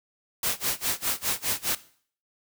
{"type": "noise with tremolo", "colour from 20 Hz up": "white", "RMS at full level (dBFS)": -25, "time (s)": [0.43, 1.75], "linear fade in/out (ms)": 2, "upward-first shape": "sine", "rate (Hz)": 4.9, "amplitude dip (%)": 100, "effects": ["noise-tail reverb RT60 0.5 s tail -17 dB re dry"]}